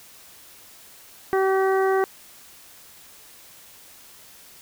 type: harmonic tone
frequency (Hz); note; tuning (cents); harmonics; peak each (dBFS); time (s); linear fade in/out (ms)
383.4; G4; -38; 1 / 2 / 3 / 4 / 5; -19 / -25 / -29 / -31 / -33; 1.33-2.04; 0
effects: white hiss -48 dBFS RMS until 4.61 s